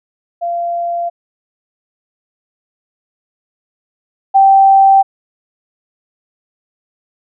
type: tone pair in turn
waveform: sine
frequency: 689 / 779.6 Hz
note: F5 / G5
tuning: -24 / -10 cents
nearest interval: major second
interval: 214 cents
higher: second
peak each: -15 / -4 dBFS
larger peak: second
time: 0.41-1.1 / 4.34-5.03 s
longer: neither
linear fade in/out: 20 ms
effects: none